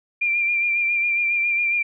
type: tone with vibrato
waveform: sine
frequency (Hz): 2384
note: D7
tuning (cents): +25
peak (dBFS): -18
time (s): 0.21-1.83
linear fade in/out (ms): 10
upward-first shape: sine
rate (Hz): 7.3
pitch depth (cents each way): 31
effects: none